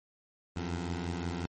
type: beating tone pair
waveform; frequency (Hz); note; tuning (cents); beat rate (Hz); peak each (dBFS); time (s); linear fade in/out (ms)
15% pulse; 85.2 / 90.8; F2 / F#2; -42 / -32; 5.6; -28 / -33; 0.56-1.46; 5
effects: MP3 32 kbps